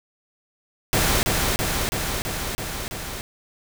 pink noise with echo, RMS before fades -20 dBFS, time 0.93-1.23 s, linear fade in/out 0 ms, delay 330 ms, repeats 6, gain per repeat -2 dB, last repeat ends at 3.21 s, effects none

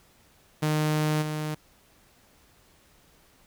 sawtooth tone with level steps, 153.2 Hz, D#3, 27 cents flat, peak -19 / -25 dBFS, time 0.62-1.55 s, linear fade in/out 10 ms, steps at 1.21 s, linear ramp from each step 20 ms, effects pink hiss -60 dBFS RMS until 3.46 s

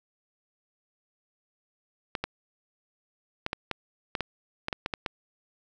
clicks, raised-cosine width 0.3 ms, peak -13 dBFS, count 12, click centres 2.152 / 2.24 / 3.464 / 3.531 / 3.713 / 4.152 / 4.207 / 4.684 / 4.728 / 4.861 / 4.938 / 5.062 s, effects none

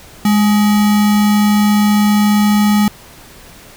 sine tone with sample-and-hold, 207.7 Hz, G#3, in tune, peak -8 dBFS, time 0.25-2.88 s, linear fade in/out 2 ms, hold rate 1050 Hz, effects pink hiss -39 dBFS RMS until 3.76 s

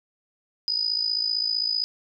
sine tone with amplitude modulation, 4978 Hz, D#8, in tune, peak -19 dBFS, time 0.68-1.84 s, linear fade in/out 0 ms, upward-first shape sine, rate 55.5 Hz, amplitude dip 80%, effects none

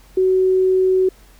sine tone, 374.4 Hz, F#4, 20 cents sharp, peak -12 dBFS, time 0.17-1.09 s, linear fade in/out 5 ms, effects added 46 Hz sine -45 dBFS peak until 1.39 s + pink hiss -51 dBFS RMS until 1.39 s

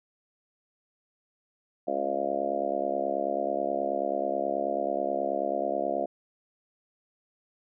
harmonic tone with a mistuned harmonic, 69.3 Hz, C#2, in tune, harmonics 3 / 4 / 5 / 6 / 7 / 8 / 9 / 10, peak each -42 / -38 / -36 / -39 / -39 / -34 / -31 / -31 dBFS, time 1.87-6.06 s, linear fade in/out 10 ms, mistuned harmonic 3, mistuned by -19 cents, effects none

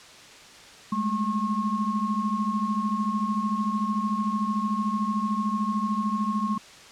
sine tone cluster, 204.2 / 217.6 / 1083 Hz, G#3 / A3 / C#6, -29 / -19 / -41 cents, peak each -28 dBFS, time 0.92-6.58 s, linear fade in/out 5 ms, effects white hiss -47 dBFS RMS until 6.91 s + low-pass 6000 Hz 12 dB/octave

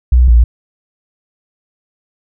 sine tone pair in turn, 61.7 / 58.37 Hz, B1 / A#1, -1 / +3 cents, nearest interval minor second, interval 96 cents, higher first, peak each -4 / -3 dBFS, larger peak second, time 0.12-0.28 / 0.28-0.44 s, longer neither, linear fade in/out 5 ms, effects none

